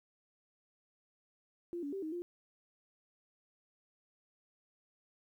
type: tone with pitch steps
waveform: sine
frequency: 346 / 285.1 / 389.7 / 313.7 / 349.9 Hz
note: F4 / C#4 / G4 / D#4 / F4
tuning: -16 / +49 / -10 / +14 / +3 cents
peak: -37 dBFS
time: 1.73-2.22 s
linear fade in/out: 0 ms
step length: 98 ms
effects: 12-bit